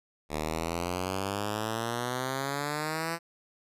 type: exponential sweep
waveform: 5% pulse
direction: up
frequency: 74.6 to 169.5 Hz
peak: -19 dBFS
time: 0.29-3.19 s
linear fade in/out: 50 ms
effects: resampled to 32000 Hz